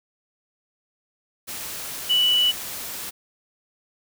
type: tone in noise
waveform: sine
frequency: 2960 Hz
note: F#7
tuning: in tune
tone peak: -16 dBFS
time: 2.09-2.52 s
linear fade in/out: 20 ms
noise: white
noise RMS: -33 dBFS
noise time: 1.47-3.11 s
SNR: +14 dB
effects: none